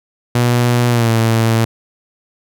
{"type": "tone with pitch glide", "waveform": "sawtooth", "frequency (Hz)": [121, 113.55], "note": ["B2", "A#2"], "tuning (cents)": [-35, -45], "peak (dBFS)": -7, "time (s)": [0.35, 1.65], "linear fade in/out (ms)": 5, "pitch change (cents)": -110, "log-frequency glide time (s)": [0.9, 1.11], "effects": []}